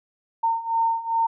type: beating tone pair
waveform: sine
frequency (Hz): 911 / 913.5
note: A#5 / A#5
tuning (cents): -40 / -35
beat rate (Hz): 2.5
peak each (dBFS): -25 / -22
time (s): 0.43-1.27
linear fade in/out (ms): 10
effects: none